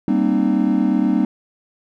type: chord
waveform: triangle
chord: C minor seventh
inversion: second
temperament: equal with one note detuned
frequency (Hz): 196 / 233.1 / 261.6 / 304.2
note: G3 / Bb3 / C4 / Eb4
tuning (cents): 0 / 0 / 0 / -39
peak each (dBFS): -18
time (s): 0.08-1.25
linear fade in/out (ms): 2
effects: none